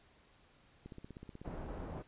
click train, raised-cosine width 3 ms, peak -35 dBFS, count 12, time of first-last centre 0.86-1.539 s, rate 16.2 Hz
pink low-pass noise, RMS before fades -44 dBFS, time 1.44-2.03 s, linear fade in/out 20 ms, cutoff 870 Hz, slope 12 dB/octave
effects pink hiss -66 dBFS RMS until 2.07 s + resampled to 8000 Hz

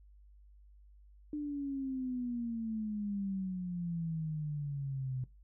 sine exponential sweep, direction down, 300 to 126.9 Hz, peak -34 dBFS, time 1.33-5.24 s, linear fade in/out 2 ms, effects noise-tail reverb RT60 0.2 s tail -18 dB re dry + added 50 Hz sine -56 dBFS peak until 5.43 s

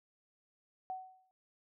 sine tone with exponential decay, 750 Hz, F#5, 23 cents sharp, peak -35 dBFS, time 0.9-1.31 s, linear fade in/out 0 ms, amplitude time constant 87 ms, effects none

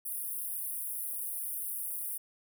pink high-pass noise, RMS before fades -37 dBFS, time 0.05-2.18 s, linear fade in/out 10 ms, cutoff 9400 Hz, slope 96 dB/octave, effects none

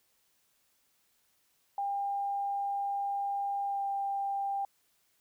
sine tone with pitch glide, 800 to 793.6 Hz, G5 to G5, +35 to +21 cents, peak -30 dBFS, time 1.78-4.65 s, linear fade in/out 2 ms, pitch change -14 cents, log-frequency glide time 3.66-3.83 s, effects white hiss -72 dBFS RMS until 5.2 s

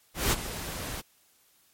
pink noise with ADSR envelope, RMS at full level -23 dBFS, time 0.14-1.02 s, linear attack 180 ms, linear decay 31 ms, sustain -13 dB, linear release 27 ms, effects white hiss -64 dBFS RMS until 1.73 s + MP3 64 kbps

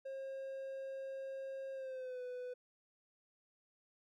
triangle tone with pitch glide, 537 to 498.2 Hz, C5 to B4, +45 to +15 cents, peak -40 dBFS, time 0.05-2.54 s, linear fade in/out 10 ms, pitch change -130 cents, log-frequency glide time 1.73-2.22 s, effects none

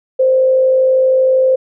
sine tone with frequency modulation, 521 Hz, C5, 7 cents flat, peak -8 dBFS, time 0.19-1.56 s, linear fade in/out 10 ms, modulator 52.7 Hz, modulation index 0.25, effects none

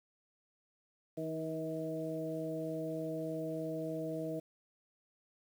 harmonic tone with a mistuned harmonic, 160 Hz, D#3, 49 cents sharp, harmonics 1 / 2 / 3 / 4, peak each -43 / -40 / -42 / -41 dBFS, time 1.17-4.4 s, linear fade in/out 10 ms, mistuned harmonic 2, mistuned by -18 cents, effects 10-bit

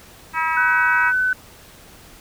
harmonic tone, 321.7 Hz, E4, 42 cents flat, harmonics 3 / 4 / 5 / 6 / 7 / 8, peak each -22 / -24 / -26 / -28 / -29 / -30 dBFS, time 0.33-1.13 s, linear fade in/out 50 ms
sine tone, 1508 Hz, F#6, 32 cents sharp, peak -16 dBFS, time 0.57-1.33 s, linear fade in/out 2 ms
effects pink hiss -45 dBFS RMS until 2.2 s

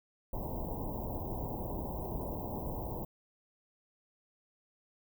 pink band-stop noise, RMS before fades -38 dBFS, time 0.33-3.05 s, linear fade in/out 5 ms, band 1000 to 15000 Hz, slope 96 dB/octave, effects none

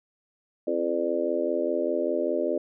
harmonic tone with a mistuned harmonic, 85 Hz, F2, 46 cents flat, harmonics 3 / 4 / 5 / 6 / 7, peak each -33 / -29 / -31 / -31 / -28 dBFS, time 0.67-2.58 s, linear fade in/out 5 ms, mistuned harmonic 3, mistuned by +62 cents, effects none

